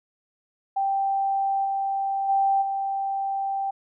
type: tone with level steps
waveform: sine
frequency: 784 Hz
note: G5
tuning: in tune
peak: -21 / -23 / -18 / -24 dBFS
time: 0.76-3.71 s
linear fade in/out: 10 ms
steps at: 1.64 / 2.28 / 2.61 s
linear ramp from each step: 20 ms
effects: none